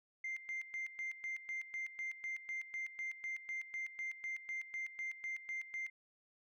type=tone with tremolo; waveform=sine; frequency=2094 Hz; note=C7; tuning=1 cent sharp; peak=-37 dBFS; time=0.24-5.9 s; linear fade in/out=5 ms; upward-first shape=square; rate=4 Hz; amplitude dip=80%; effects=tanh soft clip ceiling -36 dBFS